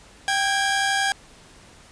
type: tone pair together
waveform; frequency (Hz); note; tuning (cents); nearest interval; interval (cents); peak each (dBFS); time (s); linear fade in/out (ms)
sawtooth; 784 / 1639.3; G5 / G#6; 0 / -23; octave + minor second; 1277; -19; 0.28-1.12; 0
effects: pink hiss -49 dBFS RMS until 1.91 s + resampled to 22050 Hz